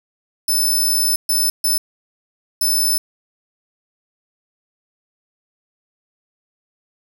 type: tone bursts at uneven times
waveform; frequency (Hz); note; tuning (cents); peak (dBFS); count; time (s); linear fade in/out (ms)
10% pulse; 5274; E8; 0; -9; 4; 0.48-1.16 / 1.29-1.5 / 1.64-1.78 / 2.61-2.98; 5
effects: 8-bit